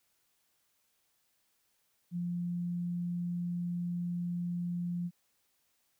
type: tone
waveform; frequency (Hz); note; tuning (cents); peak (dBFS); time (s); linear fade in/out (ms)
sine; 174.61; F3; 0; -32; 2.11-5.11; 50
effects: white hiss -75 dBFS RMS until 5.99 s